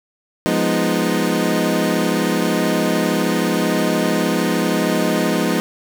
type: chord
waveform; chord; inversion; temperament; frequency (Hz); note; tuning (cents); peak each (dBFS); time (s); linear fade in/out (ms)
25% pulse; F half-diminished seventh; none; equal; 174.61 / 207.7 / 246.9 / 311.1; F3 / Ab3 / Cb4 / Eb4; 0 / 0 / 0 / 0; -18; 0.46-5.6; 0
effects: none